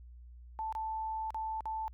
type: tone with dropouts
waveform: sine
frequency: 880 Hz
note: A5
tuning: in tune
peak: -34 dBFS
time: 0.59-1.88 s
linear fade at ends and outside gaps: 0 ms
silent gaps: 0.725-0.751 / 1.305-1.345 / 1.607-1.656 s
effects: added 60 Hz sine -49 dBFS peak until 1.93 s